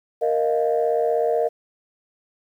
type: chord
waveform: sine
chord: Bb suspended fourth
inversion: none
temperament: equal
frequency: 466.2 / 622.3 / 698.5 Hz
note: Bb4 / Eb5 / F5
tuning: 0 / 0 / 0 cents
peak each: -20 / -22 / -24 dBFS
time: 0.21-1.49 s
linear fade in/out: 20 ms
effects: tanh soft clip ceiling -10 dBFS + 9-bit